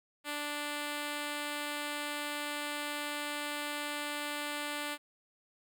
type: tone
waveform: 5% pulse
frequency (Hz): 293.7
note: D4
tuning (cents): 0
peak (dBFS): -24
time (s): 0.24-4.98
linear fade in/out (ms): 50
effects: none